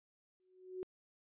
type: tone with exponential growth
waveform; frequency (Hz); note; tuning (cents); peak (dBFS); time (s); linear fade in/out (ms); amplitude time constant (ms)
sine; 370; F#4; 0; -37; 0.4-0.83; 0; 92
effects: resampled to 8000 Hz